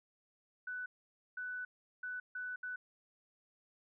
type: tone bursts at uneven times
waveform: sine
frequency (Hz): 1492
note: F#6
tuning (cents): +14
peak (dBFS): -39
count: 5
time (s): 0.67-0.86 / 1.37-1.65 / 2.03-2.2 / 2.35-2.56 / 2.63-2.76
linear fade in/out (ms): 5
effects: none